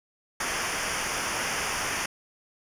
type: noise with comb filter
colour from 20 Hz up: pink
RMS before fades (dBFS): -29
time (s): 0.4-2.06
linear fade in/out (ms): 5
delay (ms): 0.25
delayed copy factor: -0.8
effects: low-pass 10000 Hz 12 dB/octave